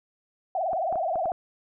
sine tone with vibrato, 698.5 Hz, F5, in tune, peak -24 dBFS, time 0.55-1.32 s, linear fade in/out 2 ms, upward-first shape triangle, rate 19 Hz, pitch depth 220 cents each way
clicks, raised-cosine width 1 ms, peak -24 dBFS, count 6, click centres 0.732 / 0.926 / 0.957 / 1.157 / 1.257 / 1.319 s
effects none

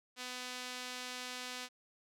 sawtooth tone with band-pass filter, 250.5 Hz, B3, 25 cents sharp, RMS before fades -44 dBFS, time 0.16-1.69 s, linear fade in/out 50 ms, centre 4300 Hz, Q 0.76, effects none

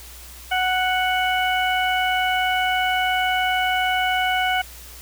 harmonic tone, 740 Hz, F#5, in tune, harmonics 1 / 2 / 3 / 4, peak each -21 / -24 / -26 / -27 dBFS, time 0.51-4.62 s, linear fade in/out 10 ms, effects added 60 Hz sine -42 dBFS peak until 5.01 s + white hiss -42 dBFS RMS until 5.01 s

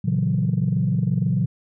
sine chord, F# dominant seventh, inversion first, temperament equal, 116.54 / 138.59 / 164.81 / 185 Hz, A#2 / C#3 / E3 / F#3, 0 / 0 / 0 / 0 cents, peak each -23 dBFS, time 0.04-1.46 s, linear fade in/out 10 ms, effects tanh soft clip ceiling -11 dBFS

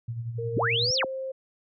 sine tone with tremolo, 116.54 Hz, A#2, in tune, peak -28 dBFS, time 0.08-0.91 s, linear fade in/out 5 ms, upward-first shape sine, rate 11 Hz, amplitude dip 55%
sine tone with pitch glide, 462.9 to 528.7 Hz, A#4 to C5, -12 to +18 cents, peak -30 dBFS, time 0.38-1.32 s, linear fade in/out 10 ms, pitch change +230 cents, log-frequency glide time 0.78-0.97 s
sine linear two-way sweep, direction up then down, 39.92 to 5740 to 44.51 Hz, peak -23 dBFS, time 0.56-1.05 s, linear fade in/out 10 ms, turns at 0.94 s
effects none

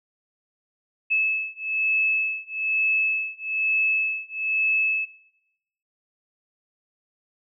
sine beating tone pair, 2602 / 2603.1 Hz, E7 / E7, -23 / -22 cents, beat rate 1.1 Hz, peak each -24 dBFS, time 1.1-5.06 s, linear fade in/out 20 ms, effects noise-tail reverb RT60 0.9 s tail -19 dB re dry

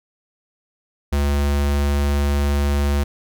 square tone, 71.4 Hz, D2, 48 cents flat, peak -17 dBFS, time 1.12-3.04 s, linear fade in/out 10 ms, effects none

